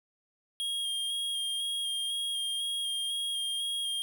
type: tone with vibrato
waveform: square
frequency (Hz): 3246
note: G#7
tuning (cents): -40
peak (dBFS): -31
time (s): 0.6-4.02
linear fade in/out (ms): 0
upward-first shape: square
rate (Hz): 2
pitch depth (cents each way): 16
effects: none